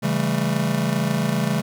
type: chord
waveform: square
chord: A dominant seventh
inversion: first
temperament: just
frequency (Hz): 137.5 / 165 / 198 / 220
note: C#3 / E3 / G3 / A3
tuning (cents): -14 / +2 / +18 / 0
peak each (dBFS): -26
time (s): 0.02-1.62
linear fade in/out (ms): 20
effects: none